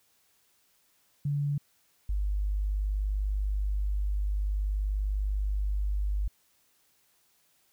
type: tone pair in turn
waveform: sine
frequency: 143.9 / 50.26 Hz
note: D3 / G1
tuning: -35 / +44 cents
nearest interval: octave + tritone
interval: 1821 cents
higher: first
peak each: -26 dBFS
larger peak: neither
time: 1.25-1.58 / 2.09-6.28 s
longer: second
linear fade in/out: 5 ms
effects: white hiss -68 dBFS RMS until 7.72 s